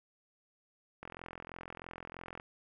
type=click train; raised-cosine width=0.5 ms; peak=-29 dBFS; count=60; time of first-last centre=1.03-2.399 s; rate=43.1 Hz; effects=none